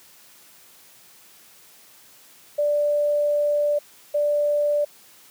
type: tone bursts at uneven times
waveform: sine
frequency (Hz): 587.3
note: D5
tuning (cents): 0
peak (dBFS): -18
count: 2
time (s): 2.58-3.79 / 4.14-4.85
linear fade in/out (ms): 10
effects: white hiss -51 dBFS RMS until 5.3 s + high-pass 100 Hz 12 dB/octave